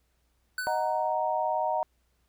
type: tone with exponential decay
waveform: square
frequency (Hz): 1498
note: F#6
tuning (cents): +21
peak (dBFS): -29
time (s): 0.58-1.14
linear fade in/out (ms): 2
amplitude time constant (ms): 120
type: chord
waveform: sine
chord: D# minor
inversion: none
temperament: equal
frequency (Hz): 622.3 / 740 / 932.3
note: D#5 / F#5 / A#5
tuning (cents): 0 / 0 / 0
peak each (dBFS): -30 / -30 / -29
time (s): 0.67-1.83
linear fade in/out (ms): 0
effects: added 60 Hz sine -70 dBFS peak until 2.28 s + pink hiss -74 dBFS RMS until 2.28 s